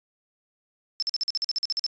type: tone bursts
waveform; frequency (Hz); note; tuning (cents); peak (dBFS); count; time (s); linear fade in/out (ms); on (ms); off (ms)
sine; 5274; E8; 0; -23; 13; 1-1.864; 0; 24; 46
effects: resampled to 16000 Hz